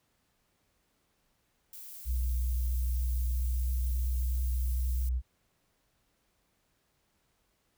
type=noise; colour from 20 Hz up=violet; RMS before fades=-46 dBFS; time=1.73-5.09 s; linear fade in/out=2 ms
type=tone with pitch glide; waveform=sine; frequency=61.74 to 62.31 Hz; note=B1 to B1; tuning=0 to +16 cents; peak=-27 dBFS; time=2.05-5.22 s; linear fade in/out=50 ms; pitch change=+16 cents; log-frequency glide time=2.45-4.38 s
effects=pink hiss -74 dBFS RMS until 7.77 s